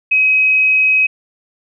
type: tone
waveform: sine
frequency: 2538 Hz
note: D#7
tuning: 34 cents sharp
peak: -9 dBFS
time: 0.11-1.07 s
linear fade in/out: 10 ms
effects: none